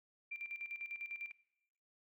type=tone with tremolo; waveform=sine; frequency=2367 Hz; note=D7; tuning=13 cents sharp; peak=-40 dBFS; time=0.31-1.32 s; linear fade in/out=10 ms; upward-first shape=square; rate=10 Hz; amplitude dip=65%; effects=noise-tail reverb RT60 1.0 s tail -22 dB re dry